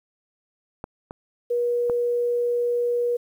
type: clicks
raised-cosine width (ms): 1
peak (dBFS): -18 / -21 / -17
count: 3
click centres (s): 0.841 / 1.109 / 1.898
type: tone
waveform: sine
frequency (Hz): 480.9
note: B4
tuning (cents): -46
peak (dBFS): -20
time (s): 1.5-3.17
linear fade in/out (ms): 10
effects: 9-bit